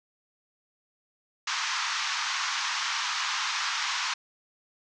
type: band-pass noise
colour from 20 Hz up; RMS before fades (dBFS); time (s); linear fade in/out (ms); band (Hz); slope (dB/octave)
pink; -30; 1.47-4.14; 5; 930 to 6500; 48
effects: none